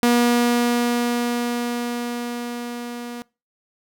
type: tone with level ramp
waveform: sawtooth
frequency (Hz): 240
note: B3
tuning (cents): -49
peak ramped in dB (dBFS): -10 to -27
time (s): 0.03-3.22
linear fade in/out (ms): 0
effects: noise-tail reverb RT60 0.3 s tail -24 dB re dry